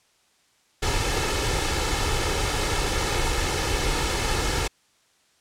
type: noise with comb filter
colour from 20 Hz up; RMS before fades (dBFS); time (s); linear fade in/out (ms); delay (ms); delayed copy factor
pink; -24; 0.82-4.68; 10; 2.3; +0.6
effects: white hiss -63 dBFS RMS until 5.4 s + low-pass 8000 Hz 12 dB/octave